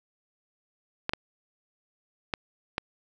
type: clicks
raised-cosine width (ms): 0.3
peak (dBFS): -11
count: 4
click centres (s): 1.094 / 1.135 / 2.338 / 2.781
effects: none